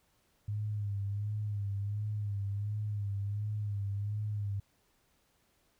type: tone with vibrato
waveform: sine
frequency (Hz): 102.7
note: G#2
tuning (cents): -19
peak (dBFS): -32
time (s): 0.48-4.6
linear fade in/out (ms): 5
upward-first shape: sine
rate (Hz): 1.4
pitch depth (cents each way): 54
effects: pink hiss -72 dBFS RMS until 5.79 s